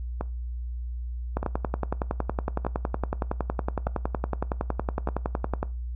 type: two click trains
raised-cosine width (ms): 1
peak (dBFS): -12 / -15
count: 47 / 5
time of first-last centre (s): 1.37-5.629 / 0.21-5.088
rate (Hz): 10.8 / 0.82
effects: noise-tail reverb RT60 0.3 s tail -20 dB re dry + added 60 Hz sine -30 dBFS peak until 5.95 s